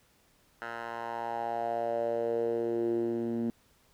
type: tone with band-pass filter sweep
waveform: 10% pulse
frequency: 116.6 Hz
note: A#2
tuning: 1 cent sharp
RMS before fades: -32 dBFS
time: 0.62-3.5 s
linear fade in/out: 0 ms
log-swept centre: 1300 to 250 Hz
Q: 4.5
effects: pink hiss -66 dBFS RMS until 3.93 s